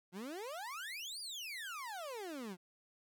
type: exponential two-way sweep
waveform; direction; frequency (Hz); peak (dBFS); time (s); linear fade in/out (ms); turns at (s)
30% pulse; up then down; 170 to 4955 to 170; -40; 0.12-2.57; 50; 1.2
effects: 13-bit